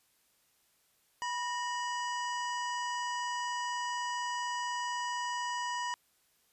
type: harmonic tone with a mistuned harmonic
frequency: 978 Hz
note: B5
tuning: 17 cents flat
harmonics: 1 / 2 / 3 / 5 / 6 / 7 / 8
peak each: -34 / -40 / -44 / -48 / -50 / -51 / -52 dBFS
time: 1.22-5.94 s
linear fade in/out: 0 ms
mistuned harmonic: 2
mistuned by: -93 cents
effects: white hiss -71 dBFS RMS until 6.52 s + resampled to 32000 Hz